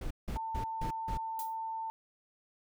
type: noise bursts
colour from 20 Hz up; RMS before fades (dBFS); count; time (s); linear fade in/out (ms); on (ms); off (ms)
brown; -36; 5; 0.01-1.175; 5; 97; 170
type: tone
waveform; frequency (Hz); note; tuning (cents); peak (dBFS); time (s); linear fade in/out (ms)
sine; 895; A5; +29; -35; 0.36-1.9; 0
type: noise with exponential decay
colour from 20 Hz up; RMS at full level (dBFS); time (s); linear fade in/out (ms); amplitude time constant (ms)
violet; -38; 1.39-1.57; 1; 38
effects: none